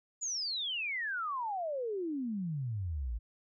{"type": "exponential sweep", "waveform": "sine", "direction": "down", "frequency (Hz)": [7040, 52.1], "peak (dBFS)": -33, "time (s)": [0.21, 3.19], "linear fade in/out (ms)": 20, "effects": []}